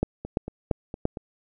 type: two click trains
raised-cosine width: 2 ms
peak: -9 / -20 dBFS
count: 4 / 5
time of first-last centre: 0.03-1.054 / 0.25-1.172 s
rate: 2.93 / 4.34 Hz
effects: none